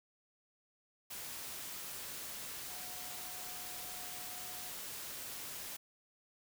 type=tone in noise; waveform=sine; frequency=728 Hz; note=F#5; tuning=28 cents flat; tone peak=-55 dBFS; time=2.68-4.7 s; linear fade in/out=10 ms; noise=white; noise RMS=-45 dBFS; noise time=1.1-5.77 s; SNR=-13 dB; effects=none